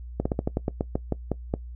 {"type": "slowing click train", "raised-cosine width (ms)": 2, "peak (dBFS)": -11, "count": 12, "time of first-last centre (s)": [0.2, 1.539], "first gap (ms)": 55, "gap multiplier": 1.15, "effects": ["noise-tail reverb RT60 0.1 s tail -20 dB re dry", "added 60 Hz sine -36 dBFS peak until 1.75 s"]}